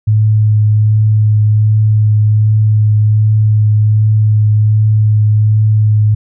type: tone with vibrato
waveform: sine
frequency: 107.1 Hz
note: A2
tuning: 46 cents flat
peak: -6 dBFS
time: 0.07-6.15 s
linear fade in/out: 10 ms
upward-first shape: triangle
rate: 1.3 Hz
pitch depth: 14 cents each way
effects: none